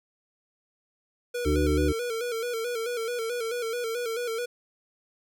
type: tone with vibrato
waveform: square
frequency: 468.4 Hz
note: A#4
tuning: 8 cents sharp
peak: -29 dBFS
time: 1.34-4.46 s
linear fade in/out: 10 ms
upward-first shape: square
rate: 4.6 Hz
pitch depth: 64 cents each way
type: harmonic tone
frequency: 75 Hz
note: D2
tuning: 37 cents sharp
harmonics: 1 / 2 / 4 / 5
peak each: -25 / -34 / -26 / -28 dBFS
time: 1.45-1.93 s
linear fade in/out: 20 ms
effects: none